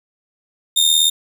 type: tone with amplitude modulation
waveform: sawtooth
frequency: 3652 Hz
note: A#7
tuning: 36 cents flat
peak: -6 dBFS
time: 0.76-1.1 s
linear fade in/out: 10 ms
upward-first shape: sine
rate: 78.6 Hz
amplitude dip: 65%
effects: none